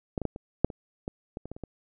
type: clicks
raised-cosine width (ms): 2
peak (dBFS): -15 / -19 / -14 / -25 / -6 / -25 / -19 / -22 / -26 / -24 / -29 / -23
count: 12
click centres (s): 0.178 / 0.217 / 0.253 / 0.361 / 0.646 / 0.702 / 1.079 / 1.371 / 1.456 / 1.516 / 1.565 / 1.637
effects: none